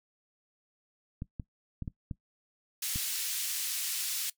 clicks, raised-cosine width 5 ms, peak -24 dBFS, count 6, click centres 1.221 / 1.398 / 1.823 / 1.878 / 2.112 / 2.959 s
white band-pass noise, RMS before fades -34 dBFS, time 2.82-4.3 s, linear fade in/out 5 ms, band 2600 to 15000 Hz, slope 12 dB/octave
effects noise-tail reverb RT60 0.1 s tail -19 dB re dry

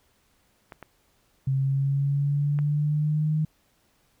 clicks, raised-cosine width 0.5 ms, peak -25 dBFS, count 3, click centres 0.722 / 0.827 / 2.589 s
sine linear sweep, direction up, 133.7 to 155.56 Hz, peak -21 dBFS, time 1.47-3.45 s, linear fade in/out 5 ms
effects pink hiss -66 dBFS RMS until 4.2 s

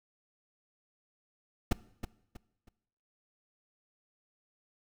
brown noise with echo, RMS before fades -25 dBFS, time 1.71-1.73 s, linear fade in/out 5 ms, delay 320 ms, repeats 3, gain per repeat -10 dB, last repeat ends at 2.69 s, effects noise-tail reverb RT60 0.8 s tail -20 dB re dry

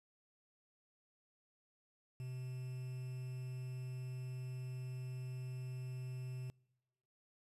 triangle tone with quantisation, 127.4 Hz, C3, 46 cents flat, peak -40 dBFS, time 2.2-6.5 s, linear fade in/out 0 ms, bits 10, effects noise-tail reverb RT60 1.0 s tail -26 dB re dry + resampled to 32000 Hz

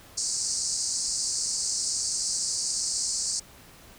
white band-pass noise, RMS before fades -29 dBFS, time 0.17-3.4 s, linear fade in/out 10 ms, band 4400 to 8800 Hz, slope 96 dB/octave, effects pink hiss -51 dBFS RMS until 3.98 s

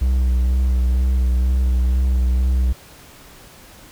triangle tone with vibrato, 63.1 Hz, B1, 38 cents sharp, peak -12 dBFS, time 0.01-2.73 s, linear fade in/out 10 ms, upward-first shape sine, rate 2.1 Hz, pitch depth 29 cents each way, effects pink hiss -44 dBFS RMS until 3.91 s

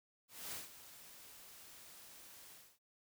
white noise with ADSR envelope, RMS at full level -44 dBFS, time 0.28-2.79 s, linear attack 250 ms, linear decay 150 ms, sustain -13 dB, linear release 260 ms, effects none

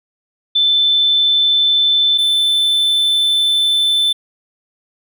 sine / triangle tone pair in turn, 3528 / 3528 Hz, A7 / A7, +4 / +4 cents, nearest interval unison, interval 0 cents, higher neither, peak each -10 / -10 dBFS, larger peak neither, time 0.55-2.18 / 2.18-4.13 s, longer second, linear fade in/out 10 ms, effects none

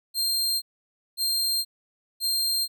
sawtooth tone bursts, 4186 Hz, C8, in tune, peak -20 dBFS, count 3, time 0.14-2.68 s, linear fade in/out 50 ms, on 480 ms, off 550 ms, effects none

